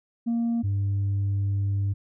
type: tone pair in turn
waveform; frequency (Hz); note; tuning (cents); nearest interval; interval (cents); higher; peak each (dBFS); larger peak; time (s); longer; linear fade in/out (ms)
sine; 233.1 / 99.43; A#3 / G2; 0 / +25; octave + minor third; 1475; first; -20; neither; 0.26-0.63 / 0.63-1.94; second; 20
effects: tanh soft clip ceiling -21 dBFS